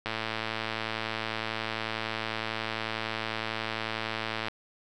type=click train; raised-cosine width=0.3 ms; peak=-15 dBFS; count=492; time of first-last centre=0.06-4.483 s; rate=111 Hz; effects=none